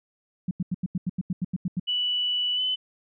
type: tone bursts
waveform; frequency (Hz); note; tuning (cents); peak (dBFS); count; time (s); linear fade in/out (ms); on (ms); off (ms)
sine; 180.7; F#3; -41; -23; 12; 0.48-1.798; 5; 31; 86
type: tone with pitch glide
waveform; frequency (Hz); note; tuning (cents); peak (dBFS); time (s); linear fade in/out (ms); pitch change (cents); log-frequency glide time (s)
sine; 2960 to 3020; F#7 to F#7; 0 to +35; -23; 1.87-2.76; 20; +35; 2.55-2.61
effects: none